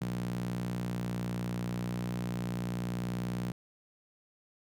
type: tone with high-pass filter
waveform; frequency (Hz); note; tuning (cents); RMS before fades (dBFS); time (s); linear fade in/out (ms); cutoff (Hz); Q
sawtooth; 60.3; B1; -41; -35; 0.01-3.52; 5; 150; 6.4
effects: none